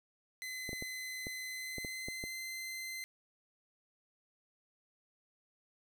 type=tone with pitch glide; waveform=sawtooth; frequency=2036 to 2067 Hz; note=C7 to C7; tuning=-48 to -22 cents; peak=-37 dBFS; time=0.42-3.04 s; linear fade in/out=0 ms; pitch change=+26 cents; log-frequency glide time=1.47-2.35 s
type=clicks; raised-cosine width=2 ms; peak=-29 dBFS; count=8; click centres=0.692 / 0.731 / 0.824 / 1.269 / 1.783 / 1.848 / 2.085 / 2.239 s
effects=none